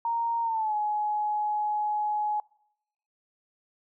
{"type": "tone with pitch glide", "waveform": "sine", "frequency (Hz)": [929, 842.1], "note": ["A#5", "G#5"], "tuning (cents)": [-6, 24], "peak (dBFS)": -25, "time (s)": [0.05, 2.4], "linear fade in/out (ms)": 2, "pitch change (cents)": -170, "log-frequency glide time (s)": [0.42, 0.75], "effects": ["noise-tail reverb RT60 0.8 s tail -25 dB re dry"]}